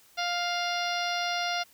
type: harmonic tone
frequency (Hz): 701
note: F5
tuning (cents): +6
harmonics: 1 / 2 / 3 / 4 / 5 / 6 / 7 / 8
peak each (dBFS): -31 / -34 / -36 / -37 / -38 / -39 / -39 / -40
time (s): 0.17-1.64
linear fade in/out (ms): 20
effects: white hiss -59 dBFS RMS until 1.73 s